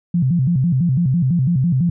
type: tone with vibrato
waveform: sine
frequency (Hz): 150.2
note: D3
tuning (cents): +39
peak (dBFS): -13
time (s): 0.14-1.9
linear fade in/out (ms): 5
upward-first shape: square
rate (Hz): 6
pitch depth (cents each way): 250
effects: none